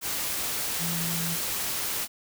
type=tone in noise; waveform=sine; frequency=167.8 Hz; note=E3; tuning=31 cents sharp; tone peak=-31 dBFS; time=0.78-1.38 s; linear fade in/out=50 ms; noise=white; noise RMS=-30 dBFS; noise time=0.01-2.08 s; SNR=-4 dB; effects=none